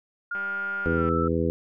sine tone with pitch glide, 1415 to 1320.2 Hz, F6 to E6, +22 to +2 cents, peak -27 dBFS, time 0.31-1.28 s, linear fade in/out 5 ms, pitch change -120 cents, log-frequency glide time 0.94-1.07 s
click train, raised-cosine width 0.5 ms, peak -27 dBFS, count 146, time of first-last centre 0.35-1.09 s, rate 196 Hz
harmonic tone, 82.9 Hz, E2, 10 cents sharp, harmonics 1 / 2 / 3 / 4 / 5 / 6, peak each -29 / -29 / -29 / -29 / -29 / -29 dBFS, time 0.86-1.5 s, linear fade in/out 0 ms
effects none

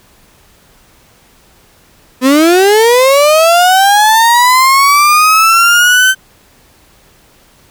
35% pulse linear sweep, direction up, 248.6 to 1548 Hz, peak -3 dBFS, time 2.21-6.15 s, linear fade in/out 50 ms, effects pink hiss -46 dBFS RMS until 7.7 s

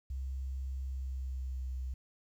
sine tone with pitch glide, 66 to 64.05 Hz, C2 to C2, +16 to -36 cents, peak -35 dBFS, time 0.1-1.94 s, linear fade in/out 5 ms, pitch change -52 cents, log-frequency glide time 0.81-1.76 s, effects 11-bit

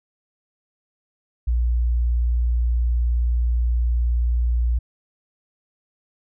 sine tone, 59.5 Hz, A#1, 36 cents sharp, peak -16 dBFS, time 1.47-4.79 s, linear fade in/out 10 ms, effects tanh soft clip ceiling -12 dBFS

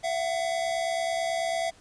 square tone pair together, 670.9 / 740 Hz, E5 / F#5, +30 / 0 cents, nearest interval major second, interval 170 cents, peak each -28 / -33 dBFS, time 0.03-1.71 s, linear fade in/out 20 ms, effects pink hiss -56 dBFS RMS until 1.8 s + resampled to 22050 Hz

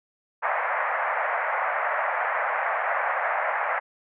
pink band-pass noise, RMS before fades -26 dBFS, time 0.42-3.8 s, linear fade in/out 20 ms, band 590 to 2100 Hz, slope 48 dB/octave, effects none

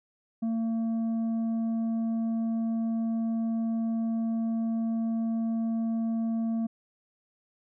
sine tone with tanh clipping, 226.7 Hz, A#3, 48 cents flat, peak -27 dBFS, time 0.42-6.67 s, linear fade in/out 10 ms, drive 5 dB, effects none

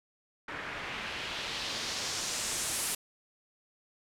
white noise with low-pass filter sweep, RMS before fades -36 dBFS, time 0.48-2.95 s, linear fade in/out 5 ms, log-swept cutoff 1700 to 11000 Hz, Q 1.5, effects none

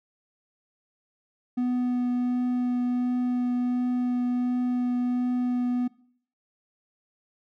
triangle tone with vibrato, 247.2 Hz, B3, 2 cents sharp, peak -21 dBFS, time 1.57-5.88 s, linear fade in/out 10 ms, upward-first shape triangle, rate 1.4 Hz, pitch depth 9 cents each way, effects noise-tail reverb RT60 0.6 s tail -21 dB re dry

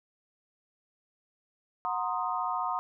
sine chord, C half-diminished seventh, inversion second, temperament equal with one note detuned, 733.6 / 932.3 / 1046.5 / 1244.5 Hz, Gb5 / Bb5 / C6 / Eb6, -15 / 0 / 0 / 0 cents, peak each -34 dBFS, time 1.85-2.79 s, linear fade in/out 0 ms, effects none

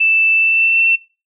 sine tone with pitch glide, 2647 to 2693 Hz, E7 to E7, +7 to +36 cents, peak -10 dBFS, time 0-0.96 s, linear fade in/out 10 ms, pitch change +29 cents, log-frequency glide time 0.34-0.85 s, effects noise-tail reverb RT60 0.3 s tail -20 dB re dry

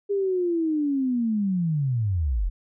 sine linear sweep, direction down, 407.6 to 37.12 Hz, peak -21 dBFS, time 0.09-2.5 s, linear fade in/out 20 ms, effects none

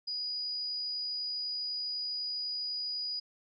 sine tone, 4916 Hz, D#8, 22 cents flat, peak -33 dBFS, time 0.07-3.2 s, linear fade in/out 10 ms, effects none

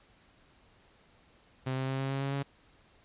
sawtooth tone with pitch steps, 130.81 / 132.18 / 133.56 / 134.95 / 136.36 / 137.79 / 139.23 Hz, C3 / C3 / C3 / C#3 / C#3 / C#3 / C#3, 0 / +18 / +36 / -46 / -28 / -10 / +8 cents, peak -27 dBFS, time 1.66-2.43 s, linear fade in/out 10 ms, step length 110 ms, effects pink hiss -63 dBFS RMS until 3.04 s + resampled to 8000 Hz

